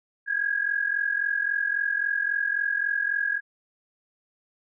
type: tone pair together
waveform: sine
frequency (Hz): 1622 / 1665.7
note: G#6 / G#6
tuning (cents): -41 / +5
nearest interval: unison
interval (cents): 46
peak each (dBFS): -26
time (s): 0.26-3.41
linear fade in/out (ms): 50
effects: none